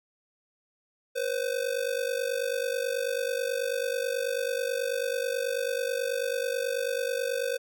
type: ring-modulated tone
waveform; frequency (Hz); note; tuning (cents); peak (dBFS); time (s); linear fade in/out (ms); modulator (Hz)
square; 510; C5; -44; -25; 1.15-7.58; 20; 24.6
effects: none